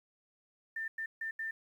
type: tone bursts at uneven times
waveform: sine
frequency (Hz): 1792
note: A6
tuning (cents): +31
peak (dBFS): -35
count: 4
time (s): 0.76-0.88 / 0.98-1.06 / 1.21-1.31 / 1.39-1.51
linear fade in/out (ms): 5
effects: 11-bit